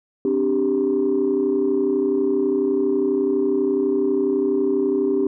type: chord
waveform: sine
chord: C suspended second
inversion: none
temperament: equal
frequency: 261.6 / 293.7 / 392 Hz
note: C4 / D4 / G4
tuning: 0 / 0 / 0 cents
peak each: -23 / -22 / -18 dBFS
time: 0.25-5.27 s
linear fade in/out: 2 ms
effects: tanh soft clip ceiling -11 dBFS

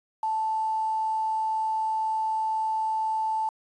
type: tone with quantisation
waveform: sine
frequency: 878 Hz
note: A5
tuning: 4 cents flat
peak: -24 dBFS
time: 0.23-3.49 s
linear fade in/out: 2 ms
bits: 8
effects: resampled to 22050 Hz

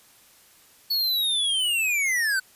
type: linear sweep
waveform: square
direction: down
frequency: 4435 to 1488 Hz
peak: -22 dBFS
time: 0.9-2.4 s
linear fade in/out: 10 ms
effects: white hiss -55 dBFS RMS until 2.55 s + resampled to 32000 Hz

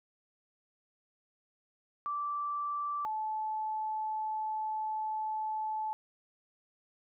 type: tone pair in turn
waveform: sine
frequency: 1167 / 866.9 Hz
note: D6 / A5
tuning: -11 / -26 cents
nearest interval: perfect fourth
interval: 515 cents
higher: first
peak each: -32 / -32 dBFS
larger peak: neither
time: 2.06-3.05 / 3.05-5.93 s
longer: second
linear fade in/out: 0 ms
effects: none

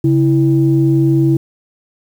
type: tone pair together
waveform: sine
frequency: 137.7 / 328.7 Hz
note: C#3 / E4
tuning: -11 / -5 cents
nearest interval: octave + minor third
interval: 1506 cents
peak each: -11 dBFS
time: 0.04-1.37 s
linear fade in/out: 5 ms
effects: tanh soft clip ceiling -1 dBFS + 7-bit

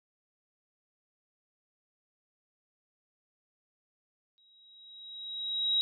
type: tone with exponential growth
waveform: sine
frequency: 3832 Hz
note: A#7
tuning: 47 cents sharp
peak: -23 dBFS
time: 4.38-5.81 s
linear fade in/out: 0 ms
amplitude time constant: 310 ms
effects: none

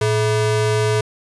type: ring-modulated tone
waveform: square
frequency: 270.4 Hz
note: C#4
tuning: 43 cents flat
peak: -13 dBFS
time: 0.01-1.01 s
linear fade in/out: 5 ms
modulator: 157 Hz
effects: resampled to 24000 Hz

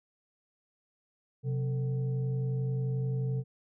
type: tone with frequency modulation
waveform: sine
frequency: 130.81 Hz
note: C3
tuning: in tune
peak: -28 dBFS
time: 1.43-3.44 s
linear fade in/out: 50 ms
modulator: 313 Hz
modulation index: 0.44
effects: none

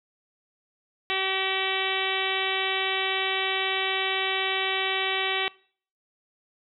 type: harmonic tone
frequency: 382.3 Hz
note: G4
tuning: 43 cents flat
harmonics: 1 / 2 / 3 / 4 / 5 / 6 / 7 / 8 / 9 / 10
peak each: -33 / -33 / -34 / -39 / -32 / -31 / -33 / -33 / -35 / -35 dBFS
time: 1.1-5.48 s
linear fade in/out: 0 ms
effects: noise-tail reverb RT60 0.5 s tail -23 dB re dry

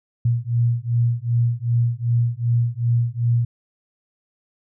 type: beating tone pair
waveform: sine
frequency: 117.3 / 119.9 Hz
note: A#2 / A#2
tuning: +11 / +49 cents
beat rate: 2.6 Hz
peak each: -20 dBFS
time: 0.25-3.45 s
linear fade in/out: 5 ms
effects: none

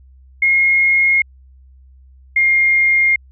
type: tone pair in turn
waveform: sine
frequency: 2150 / 2125 Hz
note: C7 / C7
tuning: +47 / +26 cents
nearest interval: unison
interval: 21 cents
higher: first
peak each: -10 dBFS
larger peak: neither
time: 0.42-1.22 / 2.36-3.16 s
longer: neither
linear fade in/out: 5 ms
effects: added 65 Hz sine -42 dBFS peak until 3.31 s

